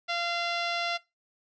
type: tone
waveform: 10% pulse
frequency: 689 Hz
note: F5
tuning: 24 cents flat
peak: -19 dBFS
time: 0.08-0.98 s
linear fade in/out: 20 ms
effects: noise-tail reverb RT60 0.2 s tail -19 dB re dry + resampled to 16000 Hz